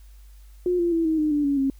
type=tone with pitch steps; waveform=sine; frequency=358.1 / 344.1 / 330.7 / 317.7 / 305.3 / 293.4 / 281.9 / 270.9 Hz; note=F4 / F4 / E4 / D#4 / D#4 / D4 / C#4 / C#4; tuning=+43 / -26 / +6 / +36 / -33 / -2 / +29 / -40 cents; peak=-19 dBFS; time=0.66-1.7 s; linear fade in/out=2 ms; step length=130 ms; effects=added 50 Hz sine -44 dBFS peak until 1.79 s + white hiss -61 dBFS RMS until 1.79 s